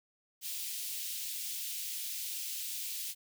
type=high-pass noise; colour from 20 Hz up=white; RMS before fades=-39 dBFS; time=0.41-3.15 s; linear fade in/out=50 ms; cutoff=2600 Hz; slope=24 dB/octave; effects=none